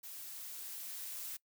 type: noise with level ramp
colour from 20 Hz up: blue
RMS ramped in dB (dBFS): -48 to -43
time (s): 0.03-1.37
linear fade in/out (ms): 10
effects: noise-tail reverb RT60 0.1 s tail -22 dB re dry

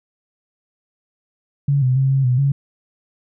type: tone with pitch steps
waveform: sine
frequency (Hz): 141.1 / 127.8 / 134.2 / 135.3 / 125 / 139.1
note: C#3 / C3 / C3 / C#3 / B2 / C#3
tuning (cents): +31 / -40 / +44 / -42 / +21 / +6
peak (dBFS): -13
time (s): 1.68-2.52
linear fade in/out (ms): 5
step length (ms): 140
effects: none

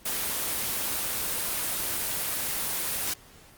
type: noise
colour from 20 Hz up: white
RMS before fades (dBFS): -29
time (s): 0.05-3.14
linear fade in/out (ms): 10
effects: pink hiss -53 dBFS RMS until 3.57 s + Opus 24 kbps

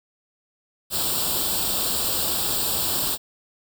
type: noise with comb filter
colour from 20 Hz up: white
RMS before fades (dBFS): -24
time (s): 0.9-3.18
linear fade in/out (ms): 50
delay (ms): 0.24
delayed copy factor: +0.8
effects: none

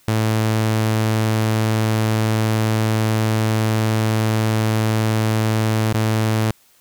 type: tone with dropouts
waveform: sawtooth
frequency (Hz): 109.8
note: A2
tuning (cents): -3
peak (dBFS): -12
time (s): 0.08-6.51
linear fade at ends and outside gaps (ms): 0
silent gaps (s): 5.928-5.943
effects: white hiss -55 dBFS RMS until 6.8 s

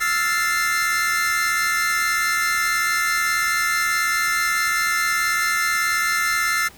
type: chord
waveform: 45% pulse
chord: F major seventh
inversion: third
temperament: equal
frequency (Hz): 1318.5 / 1396.9 / 1760 / 2093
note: E6 / F6 / A6 / C7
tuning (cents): 0 / 0 / 0 / 0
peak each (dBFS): -25 / -26 / -24 / -23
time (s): 0-6.69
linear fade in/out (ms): 20
effects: pink hiss -46 dBFS RMS until 6.77 s

